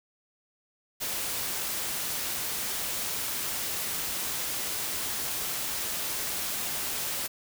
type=noise; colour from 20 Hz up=white; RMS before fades=-32 dBFS; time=1-7.28 s; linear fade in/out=20 ms; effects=none